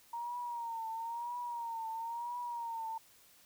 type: tone with vibrato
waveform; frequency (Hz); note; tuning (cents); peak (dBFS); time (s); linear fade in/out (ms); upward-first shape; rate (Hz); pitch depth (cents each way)
sine; 932.3; A#5; 0; -37; 0.13-2.98; 5; triangle; 1; 80
effects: white hiss -63 dBFS RMS until 3.45 s